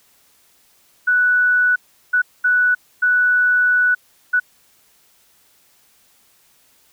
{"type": "tone bursts at uneven times", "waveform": "sine", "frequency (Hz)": 1480, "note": "F#6", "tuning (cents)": 0, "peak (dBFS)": -12, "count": 5, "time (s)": [[1.07, 1.76], [2.13, 2.22], [2.44, 2.75], [3.02, 3.95], [4.33, 4.4]], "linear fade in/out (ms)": 10, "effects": ["white hiss -56 dBFS RMS until 6.92 s"]}